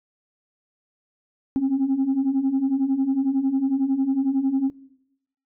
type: beating tone pair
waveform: sine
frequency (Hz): 261.6 / 272.6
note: C4 / C#4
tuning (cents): 0 / -29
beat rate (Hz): 11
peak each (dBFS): -23 / -19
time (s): 1.56-4.7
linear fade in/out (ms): 0
effects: noise-tail reverb RT60 0.8 s tail -20 dB re dry + tanh soft clip ceiling -15 dBFS